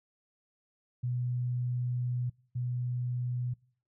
sine tone pair in turn, 123.47 / 123.47 Hz, B2 / B2, 0 / 0 cents, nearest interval unison, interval 0 cents, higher neither, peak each -29 / -30 dBFS, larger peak first, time 1.03-2.3 / 2.55-3.54 s, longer first, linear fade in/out 10 ms, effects noise-tail reverb RT60 0.5 s tail -24 dB re dry

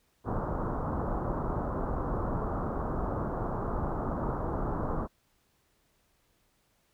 pink low-pass noise, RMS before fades -32 dBFS, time 0.24-5.08 s, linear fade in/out 50 ms, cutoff 1300 Hz, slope 48 dB/octave, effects pink hiss -71 dBFS RMS until 6.93 s

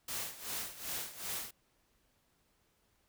white noise with tremolo, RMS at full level -38 dBFS, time 0.08-1.51 s, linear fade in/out 5 ms, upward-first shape sine, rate 2.6 Hz, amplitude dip 80%, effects pink hiss -74 dBFS RMS until 3.08 s

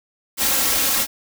white noise with comb filter, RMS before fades -19 dBFS, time 0.37-1.07 s, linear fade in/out 50 ms, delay 3.7 ms, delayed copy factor +0.65, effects none

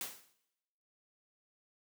white noise with exponential decay, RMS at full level -37 dBFS, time 0.01-0.33 s, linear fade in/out 1 ms, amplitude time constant 68 ms, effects noise-tail reverb RT60 0.9 s tail -18 dB re dry + high-pass 150 Hz 12 dB/octave

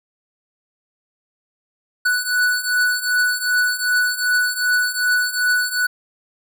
square beating tone pair, 1480 / 1482.6 Hz, F#6 / F#6, 0 / +3 cents, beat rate 2.6 Hz, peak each -22 / -19 dBFS, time 2.05-5.87 s, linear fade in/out 10 ms, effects none

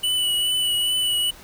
square tone with vibrato, 2960 Hz, F#7, in tune, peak -20 dBFS, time 0.03-1.31 s, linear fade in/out 10 ms, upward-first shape triangle, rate 2.4 Hz, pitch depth 28 cents each way, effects pink hiss -45 dBFS RMS until 1.43 s

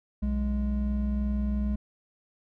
triangle tone pair together, 61.8 / 207.9 Hz, B1 / G#3, +2 / +2 cents, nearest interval octave + major sixth, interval 2100 cents, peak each -25 / -27 dBFS, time 0.22-1.76 s, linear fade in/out 10 ms, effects none

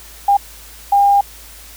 sine tone bursts at uneven times, 804 Hz, G5, 44 cents sharp, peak -8 dBFS, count 2, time 0.28-0.37 / 0.92-1.21 s, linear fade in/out 5 ms, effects added 54 Hz sine -41 dBFS peak until 1.76 s + white hiss -39 dBFS RMS until 1.76 s

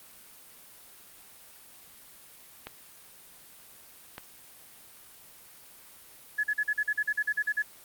clicks, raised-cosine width 0.3 ms, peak -22 dBFS, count 2, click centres 2.67 / 4.181 s
sine tone bursts, 1700 Hz, G#6, 40 cents sharp, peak -24 dBFS, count 13, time 6.38-7.624 s, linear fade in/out 10 ms, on 56 ms, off 43 ms
effects white hiss -52 dBFS RMS until 7.84 s + Opus 32 kbps

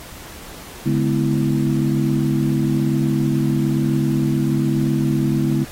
sine tone cluster, 142.9 / 210 / 251.1 / 328.5 Hz, D3 / G#3 / B3 / E4, -47 / +19 / +29 / -6 cents, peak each -19 / -22 / -22 / -22 dBFS, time 0.85-5.65 s, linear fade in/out 20 ms, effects pink hiss -38 dBFS RMS until 5.71 s + AAC 48 kbps

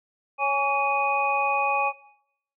sine tone cluster, 555 / 830 / 1131 / 2487 Hz, C#5 / G#5 / C#6 / D#7, +2 / -1 / +34 / -1 cents, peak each -30 / -24 / -27 / -26 dBFS, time 0.38-1.93 s, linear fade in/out 50 ms, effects noise-tail reverb RT60 0.7 s tail -17 dB re dry

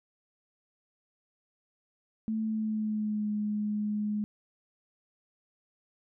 sine tone with pitch glide, 219.9 to 209.8 Hz, A3 to G#3, -1 to +18 cents, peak -28 dBFS, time 2.28-4.24 s, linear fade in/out 0 ms, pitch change -81 cents, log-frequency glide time 2.41-3.3 s, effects none

